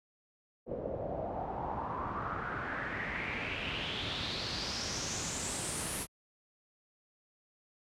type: noise with low-pass filter sweep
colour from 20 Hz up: pink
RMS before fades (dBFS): -37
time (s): 0.66-6.07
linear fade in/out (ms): 50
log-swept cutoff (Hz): 490 to 11000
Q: 4.6
effects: high-pass 60 Hz 12 dB/octave